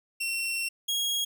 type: tone pair in turn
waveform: sawtooth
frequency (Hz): 2718 / 3293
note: F7 / G#7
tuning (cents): -48 / -15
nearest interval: minor third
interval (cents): 333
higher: second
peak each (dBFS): -25 / -23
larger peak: second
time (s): 0.2-0.69 / 0.88-1.25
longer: first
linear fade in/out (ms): 10
effects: none